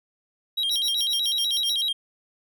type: tone with vibrato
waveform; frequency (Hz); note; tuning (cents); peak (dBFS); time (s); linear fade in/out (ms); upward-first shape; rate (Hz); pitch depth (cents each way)
triangle; 3520; A7; 0; -21; 0.57-1.93; 10; square; 8; 160
type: tone with tremolo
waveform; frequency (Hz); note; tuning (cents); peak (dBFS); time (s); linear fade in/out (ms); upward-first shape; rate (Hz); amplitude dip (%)
sawtooth; 5588; F8; 0; -24; 0.71-1.81; 2; sine; 7.4; 100
effects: none